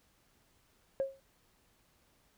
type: tone with exponential decay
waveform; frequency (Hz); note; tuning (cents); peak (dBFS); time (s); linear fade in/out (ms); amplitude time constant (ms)
sine; 541; C#5; -42; -25; 1-1.2; 0; 43
effects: tanh soft clip ceiling -24 dBFS + pink hiss -70 dBFS RMS until 2.37 s